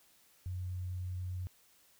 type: tone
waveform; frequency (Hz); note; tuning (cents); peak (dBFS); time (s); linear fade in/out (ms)
sine; 91; F#2; -28; -36; 0.46-1.47; 0
effects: white hiss -66 dBFS RMS until 1.99 s